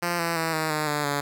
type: tone with pitch steps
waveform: 5% pulse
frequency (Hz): 173.5 / 168.07 / 162.82 / 157.73 / 152.8 / 148.02 / 143.39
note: F3 / E3 / E3 / D#3 / D#3 / D3 / D3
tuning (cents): -11 / +34 / -21 / +24 / -31 / +14 / -41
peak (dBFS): -13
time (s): 0.02-1.21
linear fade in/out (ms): 10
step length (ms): 170
effects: none